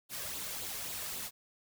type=noise with flanger; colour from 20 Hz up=white; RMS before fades=-40 dBFS; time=0.09-1.31 s; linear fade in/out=50 ms; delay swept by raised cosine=0.25 to 1.85 ms; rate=3.7 Hz; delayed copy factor=+0.5; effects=none